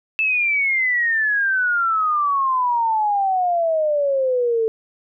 sine exponential sweep, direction down, 2643 to 440 Hz, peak -16 dBFS, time 0.19-4.68 s, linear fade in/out 0 ms, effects none

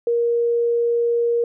sine tone, 470.9 Hz, A#4, 18 cents sharp, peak -16 dBFS, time 0.07-1.44 s, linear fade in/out 2 ms, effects none

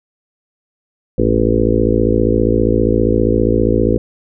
harmonic tone with a mistuned harmonic, 55 Hz, A1, in tune, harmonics 1 / 2 / 4 / 5 / 6 / 7 / 8 / 9, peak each -19 / -19 / -19 / -19 / -19 / -19 / -19 / -19 dBFS, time 1.18-3.98 s, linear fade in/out 5 ms, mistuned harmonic 1, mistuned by -130 cents, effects none

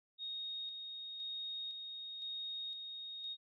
sine tone with tremolo, 3729 Hz, A#7, in tune, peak -40 dBFS, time 0.18-3.37 s, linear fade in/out 50 ms, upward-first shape square, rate 0.98 Hz, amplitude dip 35%, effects none

